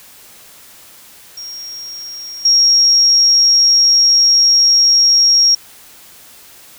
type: tone with level steps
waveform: sine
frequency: 5588 Hz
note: F8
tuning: in tune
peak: -26 / -7 dBFS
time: 1.37-5.55 s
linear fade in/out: 5 ms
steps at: 2.45 s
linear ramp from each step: 5 ms
effects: white hiss -41 dBFS RMS until 6.78 s